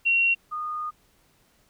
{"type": "tone pair in turn", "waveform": "sine", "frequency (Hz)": [2741, 1227], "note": ["F7", "D#6"], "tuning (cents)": [-33, -25], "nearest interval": "octave + major second", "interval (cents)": 1392, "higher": "first", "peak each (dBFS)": [-18, -28], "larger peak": "first", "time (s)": [[0.05, 0.35], [0.51, 0.91]], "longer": "second", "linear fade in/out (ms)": 20, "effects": ["pink hiss -63 dBFS RMS until 1.69 s"]}